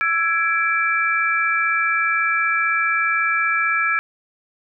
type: tone cluster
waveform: sine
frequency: 1332 / 1667 / 2331 Hz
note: E6 / G#6 / D7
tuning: +18 / +6 / -14 cents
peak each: -21 dBFS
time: 0.01-3.99 s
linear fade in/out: 0 ms
effects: none